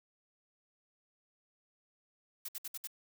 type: noise bursts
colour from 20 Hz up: blue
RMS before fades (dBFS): -41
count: 5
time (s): 2.45-2.873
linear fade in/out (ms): 5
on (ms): 35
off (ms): 62
effects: none